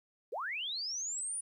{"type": "linear sweep", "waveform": "sine", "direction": "up", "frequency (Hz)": [370, 9740], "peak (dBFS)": -35, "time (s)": [0.32, 1.41], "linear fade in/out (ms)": 10, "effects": ["12-bit"]}